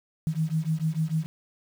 sine beating tone pair, 155.56 / 162.26 Hz, D#3 / E3, 0 / -27 cents, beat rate 6.7 Hz, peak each -27 dBFS, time 0.27-1.26 s, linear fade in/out 0 ms, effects 8-bit

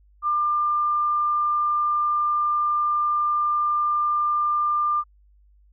sine tone, 1196 Hz, D6, 31 cents sharp, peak -19 dBFS, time 0.22-5.04 s, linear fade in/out 50 ms, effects added 50 Hz sine -53 dBFS peak until 5.72 s

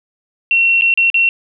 sine tone with dropouts, 2724 Hz, F7, 44 cents flat, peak -9 dBFS, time 0.51-1.29 s, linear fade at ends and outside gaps 1 ms, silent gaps 0.811-0.82 / 0.94-0.975 / 1.101-1.143 s, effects none

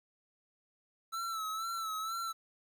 square tone with vibrato, 1318.5 Hz, E6, in tune, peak -36 dBFS, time 1.12-2.33 s, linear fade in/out 20 ms, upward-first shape sine, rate 2.1 Hz, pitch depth 55 cents each way, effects 11-bit

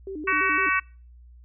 sine tone with vibrato, 342.9 Hz, F4, 32 cents flat, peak -31 dBFS, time 0.07-0.69 s, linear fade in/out 2 ms, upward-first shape square, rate 5.9 Hz, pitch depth 210 cents each way
harmonic tone, 376.9 Hz, F#4, 32 cents sharp, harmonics 3 / 4 / 5 / 6 / 7, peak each -25 / -26 / -27 / -28 / -28 dBFS, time 0.27-0.8 s, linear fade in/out 10 ms
effects noise-tail reverb RT60 0.4 s tail -26 dB re dry + added 60 Hz sine -46 dBFS peak until 1.44 s

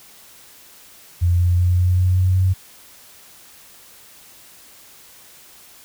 sine tone with pitch steps, 87.31 / 88.27 / 89.25 / 90.23 / 91.23 / 92.23 / 93.25 Hz, F2 / F2 / F2 / F#2 / F#2 / F#2 / F#2, 0 / +19 / +38 / -43 / -24 / -5 / +14 cents, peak -13 dBFS, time 1.21-2.54 s, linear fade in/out 20 ms, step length 190 ms, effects white hiss -46 dBFS RMS until 5.84 s

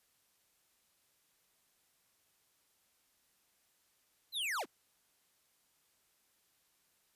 square linear sweep, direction down, 4186 to 155.56 Hz, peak -35 dBFS, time 4.32-4.66 s, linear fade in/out 50 ms, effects white hiss -74 dBFS RMS until 7.15 s + resampled to 32000 Hz

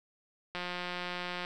click train, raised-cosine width 0.3 ms, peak -21 dBFS, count 161, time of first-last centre 0.55-1.449 s, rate 178 Hz, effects none

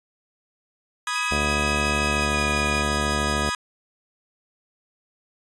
sawtooth chord, G# minor, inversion first, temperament equal, 987.8 / 1244.5 / 1661.2 Hz, B5 / D#6 / G#6, 0 / 0 / 0 cents, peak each -27 / -24 / -25 dBFS, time 1.07-3.55 s, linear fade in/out 2 ms
sine tone with pitch glide, 2547 to 2456 Hz, D#7 to D#7, +40 to -23 cents, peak -27 dBFS, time 1.15-2.82 s, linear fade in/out 10 ms, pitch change -63 cents, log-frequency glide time 2.12-2.39 s
harmonic tone, 73.42 Hz, D2, in tune, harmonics 1 / 2 / 3 / 4 / 5 / 6 / 7 / 8 / 9 / 10, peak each -28 / -33 / -30 / -37 / -34 / -35 / -38 / -35 / -35 / -36 dBFS, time 1.31-3.5 s, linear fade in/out 5 ms
effects resampled to 22050 Hz

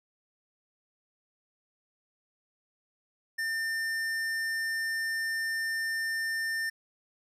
sine tone with hard clipping, 1800 Hz, A6, 39 cents sharp, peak -31 dBFS, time 3.38-6.7 s, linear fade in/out 10 ms, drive 13 dB, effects none

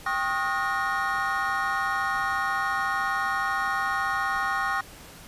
triangle tone cluster, 787 / 1087 / 1253 / 1440 / 1853 Hz, G5 / C#6 / D#6 / F#6 / A#6, +7 / -34 / +12 / -47 / -11 cents, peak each -29 dBFS, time 0.06-4.81 s, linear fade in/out 5 ms, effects pink hiss -46 dBFS RMS until 5.27 s + resampled to 32000 Hz

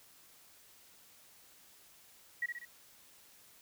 sine tone with echo, 1917 Hz, A#6, 48 cents sharp, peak -31 dBFS, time 2.42-2.46 s, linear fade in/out 5 ms, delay 64 ms, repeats 3, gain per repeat -5 dB, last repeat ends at 2.652 s, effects white hiss -61 dBFS RMS until 3.61 s

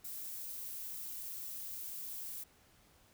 violet noise, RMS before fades -44 dBFS, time 0.04-2.44 s, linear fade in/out 10 ms, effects pink hiss -66 dBFS RMS until 3.13 s

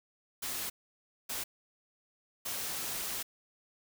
white noise bursts at uneven times, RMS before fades -37 dBFS, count 3, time 0.42-0.7 / 1.29-1.44 / 2.45-3.23 s, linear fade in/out 10 ms, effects none

